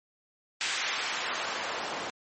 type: noise with band-pass filter sweep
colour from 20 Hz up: white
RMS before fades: -33 dBFS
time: 0.61-2.1 s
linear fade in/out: 0 ms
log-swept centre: 2200 to 610 Hz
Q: 0.78
effects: MP3 32 kbps